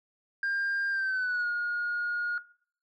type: tone with pitch glide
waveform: sine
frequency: 1600 to 1433.7 Hz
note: G6 to F6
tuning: +35 to +45 cents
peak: -25 dBFS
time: 0.43-2.38 s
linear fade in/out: 2 ms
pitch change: -190 cents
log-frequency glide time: 0.9-1.48 s
effects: noise-tail reverb RT60 0.5 s tail -20 dB re dry + tanh soft clip ceiling -25 dBFS